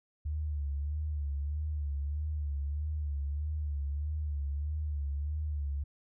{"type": "tone with vibrato", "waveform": "sine", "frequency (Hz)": 73.42, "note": "D2", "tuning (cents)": 0, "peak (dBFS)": -31, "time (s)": [0.25, 5.84], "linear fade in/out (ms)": 10, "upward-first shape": "sine", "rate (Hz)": 1.6, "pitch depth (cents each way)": 73, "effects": []}